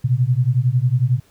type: beating tone pair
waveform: sine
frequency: 120 / 131 Hz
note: B2 / C3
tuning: -49 / +2 cents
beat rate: 11 Hz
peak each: -17 dBFS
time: 0.04-1.2 s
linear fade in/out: 10 ms
effects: pink hiss -56 dBFS RMS until 1.3 s